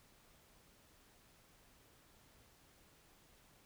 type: silence
effects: pink hiss -67 dBFS RMS until 3.65 s